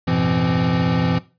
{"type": "tone cluster", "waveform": "square", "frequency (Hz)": [90.9, 107, 123.5, 168.8, 259.3], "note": ["F#2", "A2", "B2", "E3", "C4"], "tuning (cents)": [-30, -48, 0, 41, -15], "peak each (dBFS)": [-29, -29, -25, -20, -24], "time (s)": [0.07, 1.19], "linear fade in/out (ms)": 10, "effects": ["noise-tail reverb RT60 0.3 s tail -17 dB re dry", "resampled to 11025 Hz"]}